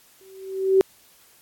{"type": "tone with exponential growth", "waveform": "sine", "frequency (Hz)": 383, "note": "G4", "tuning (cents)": -40, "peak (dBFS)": -10, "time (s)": [0.21, 0.81], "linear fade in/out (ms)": 0, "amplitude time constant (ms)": 130, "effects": ["white hiss -55 dBFS RMS until 1.41 s", "AAC 64 kbps"]}